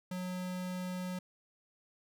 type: tone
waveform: square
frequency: 182.4 Hz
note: F#3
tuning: 24 cents flat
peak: -37 dBFS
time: 0.11-1.19 s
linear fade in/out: 5 ms
effects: none